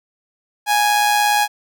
sawtooth tone with amplitude modulation, 830 Hz, G#5, 1 cent flat, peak -8 dBFS, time 0.66-1.48 s, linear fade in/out 50 ms, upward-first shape sine, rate 117 Hz, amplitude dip 40%, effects none

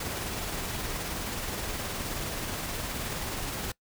pink noise with tremolo, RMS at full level -33 dBFS, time 0-3.72 s, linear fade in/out 5 ms, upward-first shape sine, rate 19 Hz, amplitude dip 25%, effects noise-tail reverb RT60 0.1 s tail -22 dB re dry

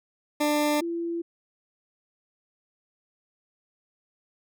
20% pulse / sine tone pair in turn, 297.1 / 338.2 Hz, D4 / E4, +20 / +44 cents, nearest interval major second, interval 224 cents, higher second, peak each -17 / -27 dBFS, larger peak first, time 0.4-0.81 / 0.81-1.22 s, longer neither, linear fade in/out 10 ms, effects none

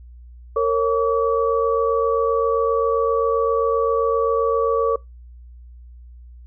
sine tone cluster, 459.4 / 547 / 1142 Hz, A#4 / C#5 / D6, -25 / -23 / -49 cents, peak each -18 / -22 / -22 dBFS, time 0.56-4.96 s, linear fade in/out 5 ms, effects noise-tail reverb RT60 0.2 s tail -24 dB re dry + added 60 Hz sine -39 dBFS peak until 6.46 s

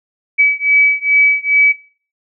sine beating tone pair, 2285 / 2287.4 Hz, D7 / D7, -48 / -46 cents, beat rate 2.4 Hz, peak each -12 dBFS, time 0.38-1.73 s, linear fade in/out 20 ms, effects noise-tail reverb RT60 0.4 s tail -17 dB re dry

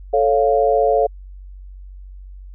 sine chord, A augmented, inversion none, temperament equal, 440 / 554.4 / 698.5 Hz, A4 / C#5 / E#5, 0 / 0 / 0 cents, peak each -17 dBFS, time 0.13-1.07 s, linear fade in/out 10 ms, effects added 47 Hz sine -34 dBFS peak until 2.54 s

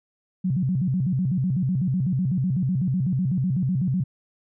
sine tone with vibrato, 155.56 Hz, D#3, in tune, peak -20 dBFS, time 0.44-4.04 s, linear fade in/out 10 ms, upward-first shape square, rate 8 Hz, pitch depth 300 cents each way, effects none

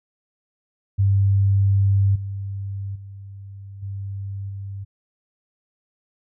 sine tone with level steps, 98.6 Hz, G2, 11 cents sharp, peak -14 / -26 / -35 / -27 / -29 dBFS, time 0.98-4.85 s, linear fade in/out 20 ms, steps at 2.15 / 2.95 / 3.82 / 4.49 s, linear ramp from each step 10 ms, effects none

